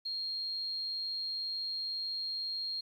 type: tone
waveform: sine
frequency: 4234 Hz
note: C8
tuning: 20 cents sharp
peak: -34 dBFS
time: 0.05-2.81 s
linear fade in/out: 10 ms
effects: 11-bit